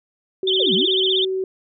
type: tone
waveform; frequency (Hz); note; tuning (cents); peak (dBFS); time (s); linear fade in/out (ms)
sine; 378.2; F#4; +38; -20; 0.43-1.44; 2
type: tone with vibrato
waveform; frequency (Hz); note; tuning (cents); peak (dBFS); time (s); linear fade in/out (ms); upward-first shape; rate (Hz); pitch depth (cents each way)
sine; 3322; G#7; 0; -17; 0.47-1.25; 5; sine; 16; 170
type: exponential two-way sweep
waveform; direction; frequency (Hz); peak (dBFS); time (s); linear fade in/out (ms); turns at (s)
sine; down then up; 644 to 171.4 to 437; -21; 0.59-0.89; 20; 0.74
effects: none